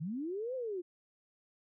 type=linear two-way sweep; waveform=sine; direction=up then down; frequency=139.5 to 530 to 339.2 Hz; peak=-35 dBFS; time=0-0.82 s; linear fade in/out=20 ms; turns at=0.55 s; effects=none